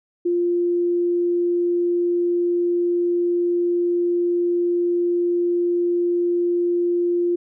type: tone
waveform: sine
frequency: 348.9 Hz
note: F4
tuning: 2 cents flat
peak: -17 dBFS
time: 0.25-7.36 s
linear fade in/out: 10 ms
effects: none